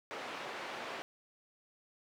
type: band-pass noise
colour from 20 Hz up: pink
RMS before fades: -43 dBFS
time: 0.11-1.02 s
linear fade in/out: 0 ms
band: 450 to 2900 Hz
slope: 12 dB/octave
effects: none